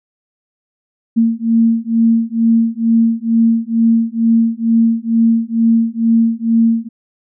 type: beating tone pair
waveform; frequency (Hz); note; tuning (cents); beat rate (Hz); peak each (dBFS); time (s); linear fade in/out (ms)
sine; 227.2 / 229.4; A#3 / A#3; -44 / -28; 2.2; -13; 1.16-6.89; 20
effects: none